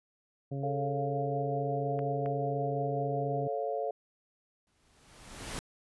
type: harmonic tone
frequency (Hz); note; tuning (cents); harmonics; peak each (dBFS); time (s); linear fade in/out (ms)
138.59; C#3; 0; 1 / 2 / 3 / 4 / 5; -34 / -41 / -43 / -45 / -48; 0.51-3.48; 10
type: chord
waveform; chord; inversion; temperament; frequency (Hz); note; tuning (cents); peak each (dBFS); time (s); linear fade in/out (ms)
sine; A augmented; none; equal; 440 / 554.4 / 698.5; A4 / C#5 / E#5; 0 / 0 / 0; -35; 0.63-3.91; 5
type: clicks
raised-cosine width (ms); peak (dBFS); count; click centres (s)
0.5; -29; 2; 1.991 / 2.26
type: noise with exponential growth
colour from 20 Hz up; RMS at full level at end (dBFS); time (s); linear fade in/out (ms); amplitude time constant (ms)
pink; -36; 4.67-5.59; 0; 200
effects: resampled to 24000 Hz